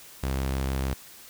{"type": "tone", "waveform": "sawtooth", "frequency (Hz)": 66.6, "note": "C2", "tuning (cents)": 31, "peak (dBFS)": -22, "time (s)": [0.23, 0.94], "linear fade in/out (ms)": 5, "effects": ["white hiss -48 dBFS RMS until 1.29 s"]}